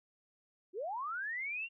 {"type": "linear sweep", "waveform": "sine", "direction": "up", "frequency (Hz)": [329.6, 2809], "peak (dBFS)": -36, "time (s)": [0.73, 1.69], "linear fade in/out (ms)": 50, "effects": []}